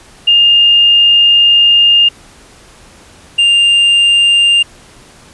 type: tone pair in turn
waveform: sine / triangle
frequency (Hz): 2819 / 2800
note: F7 / F7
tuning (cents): +16 / +4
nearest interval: unison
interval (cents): 12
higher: first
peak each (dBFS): -4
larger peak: neither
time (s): 0.27-2.09 / 3.38-4.63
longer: first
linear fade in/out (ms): 10
effects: pink hiss -40 dBFS RMS until 5.33 s + resampled to 24000 Hz